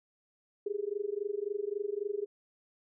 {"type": "tone with amplitude modulation", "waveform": "sine", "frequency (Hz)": 409.1, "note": "G#4", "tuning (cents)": -26, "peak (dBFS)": -28, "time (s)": [0.66, 2.26], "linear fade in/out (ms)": 5, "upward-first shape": "sine", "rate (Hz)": 23.7, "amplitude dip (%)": 95, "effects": []}